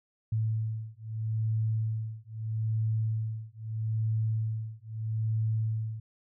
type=beating tone pair; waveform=sine; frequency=110 / 110.78 Hz; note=A2 / A2; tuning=0 / +12 cents; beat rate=0.78 Hz; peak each=-31 dBFS; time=0.32-6 s; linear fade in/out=5 ms; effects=none

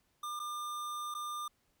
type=tone with dropouts; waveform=square; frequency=1200 Hz; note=D6; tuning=37 cents sharp; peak=-38 dBFS; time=0.23-1.48 s; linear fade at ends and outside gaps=5 ms; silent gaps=0.394-0.398 / 1.142-1.148 s; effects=pink hiss -75 dBFS RMS until 1.8 s

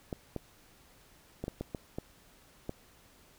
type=clicks; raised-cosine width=2 ms; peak=-22 dBFS; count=8; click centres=0.128 / 0.363 / 1.44 / 1.481 / 1.61 / 1.748 / 1.985 / 2.694 s; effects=pink hiss -61 dBFS RMS until 3.38 s

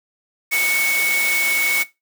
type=tone in noise; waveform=sine; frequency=2217 Hz; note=C#7; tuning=in tune; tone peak=-17 dBFS; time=0.51-1.84 s; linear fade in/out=20 ms; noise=white; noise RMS=-24 dBFS; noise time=0.51-1.84 s; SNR=+4 dB; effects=noise-tail reverb RT60 0.2 s tail -17 dB re dry + high-pass 300 Hz 12 dB/octave

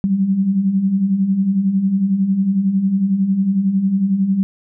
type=beating tone pair; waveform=sine; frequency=185 / 196 Hz; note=F#3 / G3; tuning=0 / 0 cents; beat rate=11 Hz; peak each=-22 / -14 dBFS; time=0.04-4.43 s; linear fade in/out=0 ms; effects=none

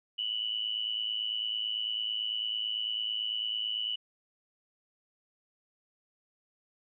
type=tone with amplitude modulation; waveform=sine; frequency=2960 Hz; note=F#7; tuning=in tune; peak=-27 dBFS; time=0.18-3.96 s; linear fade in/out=10 ms; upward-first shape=sine; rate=109 Hz; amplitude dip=75%; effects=none

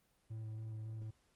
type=tone with vibrato; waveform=triangle; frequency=110 Hz; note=A2; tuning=in tune; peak=-40 dBFS; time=0.3-1.11 s; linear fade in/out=10 ms; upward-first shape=square; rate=3.6 Hz; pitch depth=12 cents each way; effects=pink hiss -75 dBFS RMS until 1.35 s + Opus 24 kbps

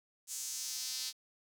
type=tone with high-pass filter sweep; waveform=sawtooth; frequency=257.3 Hz; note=C4; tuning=29 cents flat; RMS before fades=-40 dBFS; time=0.27-1.13 s; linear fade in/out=50 ms; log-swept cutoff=7200 to 4500 Hz; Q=2.4; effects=10-bit

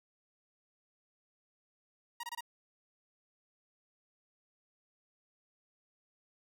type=tone bursts; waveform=sawtooth; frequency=947 Hz; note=A#5; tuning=27 cents sharp; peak=-35 dBFS; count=4; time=2.2-2.408 s; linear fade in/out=5 ms; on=34 ms; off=24 ms; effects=none

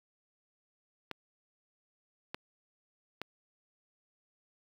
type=clicks; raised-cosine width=0.3 ms; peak=-21 dBFS; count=3; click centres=1.113 / 2.345 / 3.216 s; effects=high-pass 100 Hz 12 dB/octave + 8-bit

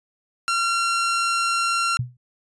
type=tone; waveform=sawtooth; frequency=1371 Hz; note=F6; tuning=32 cents flat; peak=-16 dBFS; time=0.48-1.97 s; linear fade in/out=0 ms
type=tone with exponential decay; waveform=sine; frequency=123.47 Hz; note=B2; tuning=in tune; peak=-18 dBFS; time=1.99-2.17 s; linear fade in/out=5 ms; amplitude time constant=38 ms
effects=resampled to 22050 Hz

